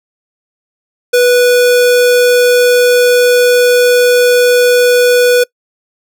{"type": "tone", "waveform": "square", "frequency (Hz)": 491.2, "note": "B4", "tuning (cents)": -9, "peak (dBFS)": -6, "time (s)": [1.13, 5.44], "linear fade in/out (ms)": 10, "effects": ["noise-tail reverb RT60 0.1 s tail -24 dB re dry"]}